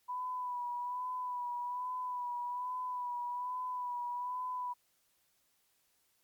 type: tone with vibrato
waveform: sine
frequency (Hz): 987.8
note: B5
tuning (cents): 0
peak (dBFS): -35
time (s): 0.08-4.74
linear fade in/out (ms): 20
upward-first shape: sine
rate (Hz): 1.2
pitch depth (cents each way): 33
effects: white hiss -74 dBFS RMS until 6.23 s + MP3 96 kbps